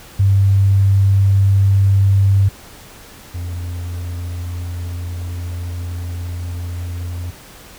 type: tone pair in turn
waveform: sine / triangle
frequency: 98.2 / 87.49 Hz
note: G2 / F2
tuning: +4 / +4 cents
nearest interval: major second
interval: 200 cents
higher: first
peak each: -9 / -20 dBFS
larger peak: first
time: 0.19-2.49 / 3.34-7.31 s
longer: second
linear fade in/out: 10 ms
effects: pink hiss -40 dBFS RMS until 7.78 s